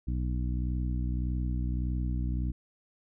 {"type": "harmonic tone", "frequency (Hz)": 61.7, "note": "B1", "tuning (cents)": -1, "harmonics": [1, 2, 3, 4, 5], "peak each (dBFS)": [-29, -35, -39, -41, -43], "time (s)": [0.07, 2.52], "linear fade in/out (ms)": 10, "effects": []}